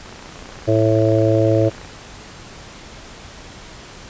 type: click train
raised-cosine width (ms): 0.5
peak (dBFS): -23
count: 55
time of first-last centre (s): 0.06-1.848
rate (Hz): 30.2
type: harmonic tone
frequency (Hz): 110.2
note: A2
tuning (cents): +3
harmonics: 1 / 3 / 4 / 5 / 6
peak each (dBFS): -17 / -18 / -21 / -18 / -22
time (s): 0.67-1.7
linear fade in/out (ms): 20
effects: pink hiss -38 dBFS RMS until 4.09 s + resampled to 16000 Hz